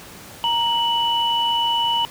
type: tone pair together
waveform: sine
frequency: 932.3 / 2962 Hz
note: A#5 / F#7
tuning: 0 / +1 cents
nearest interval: octave + minor sixth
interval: 2001 cents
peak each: -20 dBFS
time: 0.44-2.05 s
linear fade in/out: 0 ms
effects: pink hiss -40 dBFS RMS until 2.1 s + high-pass 80 Hz 12 dB/octave